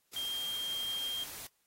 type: tone in noise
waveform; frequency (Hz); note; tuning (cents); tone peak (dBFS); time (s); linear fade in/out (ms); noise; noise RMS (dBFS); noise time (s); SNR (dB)
sine; 3200; G7; +35; -34; 0.16-1.24; 5; white; -45; 0.13-1.47; +8
effects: white hiss -75 dBFS RMS until 1.66 s + AAC 48 kbps